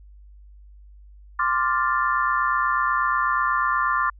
sine chord, D minor seventh, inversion third, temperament equal with one note detuned, 1046.5 / 1174.7 / 1396.9 / 1767.1 Hz, C6 / D6 / F6 / A6, 0 / 0 / 0 / +7 cents, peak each -24 / -23 / -26 / -27 dBFS, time 1.39-4.1 s, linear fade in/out 5 ms, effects added 50 Hz sine -44 dBFS peak until 4.19 s

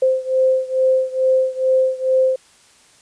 sine beating tone pair, 520 / 522.3 Hz, C5 / C5, -11 / -3 cents, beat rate 2.3 Hz, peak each -16 / -18 dBFS, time 0.02-2.36 s, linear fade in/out 5 ms, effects white hiss -51 dBFS RMS until 3.01 s + resampled to 22050 Hz

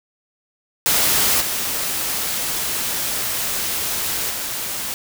white noise with level steps, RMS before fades -17 / -23 / -26 dBFS, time 0.86-4.94 s, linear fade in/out 0 ms, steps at 1.4 / 4.29 s, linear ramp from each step 20 ms, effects none

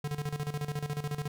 square tone with tremolo, 146.83 Hz, D3, in tune, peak -31 dBFS, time 0.04-1.28 s, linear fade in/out 5 ms, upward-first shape square, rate 14 Hz, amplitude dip 75%, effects none

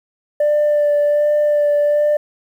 sine tone with vibrato, 590 Hz, D5, 8 cents sharp, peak -10 dBFS, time 0.4-2.17 s, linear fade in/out 5 ms, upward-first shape sine, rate 1.3 Hz, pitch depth 15 cents each way, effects tanh soft clip ceiling -10 dBFS + 8-bit

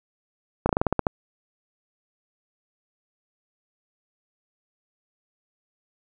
slowing click train, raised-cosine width 1 ms, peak -6 dBFS, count 9, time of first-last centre 0.66-1.068 s, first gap 32 ms, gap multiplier 1.13, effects none

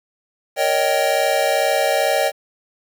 square chord, Eb dominant seventh, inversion second, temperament just, 466.7 / 560 / 622.3 / 777.8 Hz, Bb4 / Db5 / Eb5 / G5, +2 / +18 / 0 / -14 cents, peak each -27 / -21 / -21 / -22 dBFS, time 0.56-2.32 s, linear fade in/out 50 ms, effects 8-bit

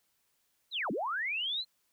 sine linear two-way sweep, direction down then up, 4186 to 171.9 to 4186 Hz, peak -31 dBFS, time 0.71-1.65 s, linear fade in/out 50 ms, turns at 0.91 s, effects white hiss -75 dBFS RMS until 1.92 s

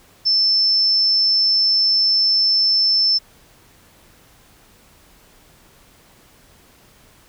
sine tone, 5300 Hz, E8, 9 cents sharp, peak -13 dBFS, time 0.25-3.19 s, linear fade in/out 20 ms, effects pink hiss -51 dBFS RMS until 7.28 s

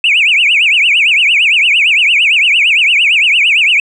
sine tone with vibrato, 2547 Hz, D#7, 40 cents sharp, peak -5 dBFS, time 0.04-3.8 s, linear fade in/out 2 ms, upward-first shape triangle, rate 8.8 Hz, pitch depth 290 cents each way, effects tanh soft clip ceiling -2 dBFS

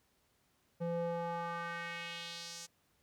square tone with band-pass filter sweep, 170 Hz, F3, 46 cents flat, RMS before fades -40 dBFS, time 0.8-2.67 s, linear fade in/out 20 ms, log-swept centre 370 to 6800 Hz, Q 2, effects pink hiss -74 dBFS RMS until 3.02 s + high-pass 60 Hz 12 dB/octave

